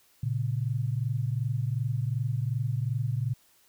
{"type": "tone pair together", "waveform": "sine", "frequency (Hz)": [115.02, 137.7], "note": ["A#2", "C#3"], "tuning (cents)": [-23, -11], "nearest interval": "minor third", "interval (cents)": 312, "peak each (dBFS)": [-28, -30], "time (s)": [0.23, 3.34], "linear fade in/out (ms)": 5, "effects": ["white hiss -63 dBFS RMS until 3.68 s"]}